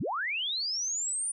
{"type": "linear sweep", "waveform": "sine", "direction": "up", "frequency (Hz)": [75.7, 9397], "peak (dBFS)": -29, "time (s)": [0, 1.32], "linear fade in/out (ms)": 10, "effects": []}